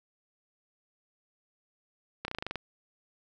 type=slowing click train; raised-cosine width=0.3 ms; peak=-18 dBFS; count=9; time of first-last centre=2.25-2.557 s; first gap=31 ms; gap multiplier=1.06; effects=none